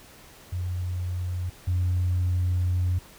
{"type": "tone pair in turn", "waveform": "sine", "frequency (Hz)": [90, 90], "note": ["F#2", "F#2"], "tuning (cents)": [-47, -47], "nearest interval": "unison", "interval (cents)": 0, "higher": "neither", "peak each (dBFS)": [-26, -20], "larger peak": "second", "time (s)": [[0.52, 1.5], [1.67, 2.99]], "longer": "second", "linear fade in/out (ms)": 10, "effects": ["tanh soft clip ceiling -18 dBFS", "pink hiss -50 dBFS RMS until 3.18 s"]}